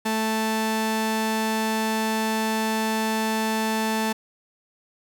sawtooth tone pair together, 220 / 440 Hz, A3 / A4, 0 / 0 cents, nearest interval octave, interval 1200 cents, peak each -20 dBFS, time 0.05-4.13 s, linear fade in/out 10 ms, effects none

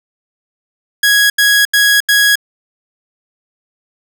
sawtooth tone bursts, 1661.2 Hz, G#6, in tune, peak -4 dBFS, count 4, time 1.03-2.356 s, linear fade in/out 5 ms, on 270 ms, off 82 ms, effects none

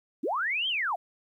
sine linear two-way sweep, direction up then down, 220 to 3241 to 624 Hz, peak -26 dBFS, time 0.23-0.96 s, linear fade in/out 10 ms, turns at 0.68 s, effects 11-bit

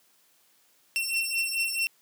sawtooth beating tone pair, 2708 / 2712.6 Hz, E7 / E7, +46 / +49 cents, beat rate 4.6 Hz, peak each -26 dBFS, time 0.96-1.87 s, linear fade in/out 0 ms, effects white hiss -64 dBFS RMS until 2.01 s + high-pass 150 Hz 12 dB/octave

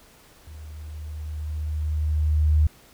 sine tone with level ramp, 76.4 Hz, D#2, 31 cents flat, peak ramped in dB -38 to -14 dBFS, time 0.47-2.67 s, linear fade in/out 5 ms, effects pink hiss -53 dBFS RMS until 2.93 s

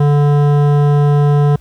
sine tone with hard clipping, 145.4 Hz, D3, 17 cents flat, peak -10 dBFS, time 0-1.56 s, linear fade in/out 5 ms, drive 14 dB, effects added 60 Hz sine -39 dBFS peak until 1.6 s + pink hiss -52 dBFS RMS until 1.6 s

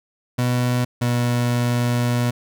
30% pulse tone pair in turn, 123.47 / 121.28 Hz, B2 / B2, 0 / -31 cents, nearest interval unison, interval 31 cents, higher first, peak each -15 dBFS, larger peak neither, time 0.38-0.85 / 1.01-2.31 s, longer second, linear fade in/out 10 ms, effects none

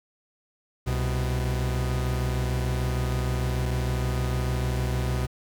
45% pulse tone pair together, 65.41 / 124.19 Hz, C2 / B2, 0 / +10 cents, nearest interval major seventh, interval 1110 cents, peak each -27 dBFS, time 0.86-5.27 s, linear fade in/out 20 ms, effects 9-bit

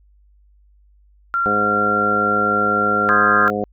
sine tone, 1377 Hz, F6, 25 cents flat, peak -16 dBFS, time 1.34-3.5 s, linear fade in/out 0 ms
harmonic tone, 103.83 Hz, G#2, in tune, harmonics 1 / 2 / 3 / 4 / 5 / 6 / 7, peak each -35 / -25 / -29 / -25 / -25 / -32 / -26 dBFS, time 1.46-3.64 s, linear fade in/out 0 ms
sine chord, Ab major seventh, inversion first, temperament equal with one note detuned, 1046.5 / 1244.5 / 1578 / 1661.2 Hz, C6 / Eb6 / G6 / Ab6, 0 / 0 / +11 / 0 cents, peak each -23 / -17 / -19 / -22 dBFS, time 3.09-3.48 s, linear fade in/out 0 ms
effects added 50 Hz sine -50 dBFS peak until 3.72 s

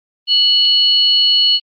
sine tone pair together, 2960 / 4332 Hz, F#7 / C#8, 0 / -41 cents, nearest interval perfect fifth, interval 659 cents, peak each -12 dBFS, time 0.27-1.6 s, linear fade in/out 50 ms, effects Opus 32 kbps

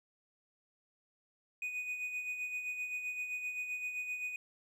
triangle tone with tremolo, 2484 Hz, D#7, 3 cents flat, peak -33 dBFS, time 1.62-4.36 s, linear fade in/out 2 ms, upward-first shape sine, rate 7.7 Hz, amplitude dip 50%, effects none

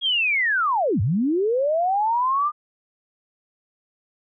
sine linear two-way sweep, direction down then up, 3322 to 87.31 to 1221 Hz, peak -18 dBFS, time 0.01-2.52 s, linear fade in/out 50 ms, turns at 1.01 s, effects none

